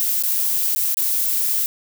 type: noise with dropouts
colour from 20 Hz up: violet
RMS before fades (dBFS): -20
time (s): 0-1.66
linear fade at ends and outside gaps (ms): 0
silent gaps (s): 0.225-0.236 / 0.749-0.76 / 0.944-0.971
effects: none